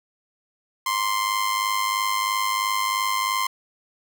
sawtooth tone with amplitude modulation, 1046.5 Hz, C6, in tune, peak -15 dBFS, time 0.86-3.47 s, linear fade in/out 5 ms, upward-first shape sine, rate 103 Hz, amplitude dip 60%, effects none

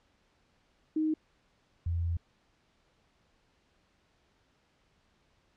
sine tone pair in turn, 312.2 / 84.67 Hz, D#4 / E2, +6 / +47 cents, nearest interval octave + major seventh, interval 2259 cents, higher first, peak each -26 / -28 dBFS, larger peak first, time 0.96-1.14 / 1.86-2.17 s, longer second, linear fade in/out 5 ms, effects pink hiss -70 dBFS RMS until 5.56 s + low-pass 5000 Hz 12 dB/octave

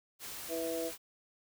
white noise, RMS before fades -44 dBFS, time 0.19-0.98 s, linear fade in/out 50 ms
harmonic tone, 164.4 Hz, E3, 4 cents flat, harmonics 2 / 3 / 4, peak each -39 / -37 / -39 dBFS, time 0.48-0.92 s, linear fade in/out 50 ms
effects none

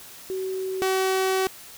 sine / sawtooth tone pair in turn, 377.8 / 379.2 Hz, F#4 / F#4, +36 / +43 cents, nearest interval unison, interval 7 cents, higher second, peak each -26 / -17 dBFS, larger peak second, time 0.3-0.82 / 0.82-1.47 s, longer second, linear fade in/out 0 ms, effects white hiss -44 dBFS RMS until 1.77 s

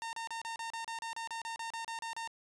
sawtooth tone bursts, 913 Hz, A#5, 36 cents flat, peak -34 dBFS, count 16, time 0.02-2.275 s, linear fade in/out 0 ms, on 110 ms, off 33 ms, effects resampled to 22050 Hz

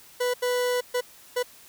40% pulse tone bursts at uneven times, 493.9 Hz, B4, in tune, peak -22 dBFS, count 4, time 0.2-0.34 / 0.42-0.81 / 0.94-1.01 / 1.36-1.43 s, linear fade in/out 10 ms, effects white hiss -51 dBFS RMS until 1.68 s

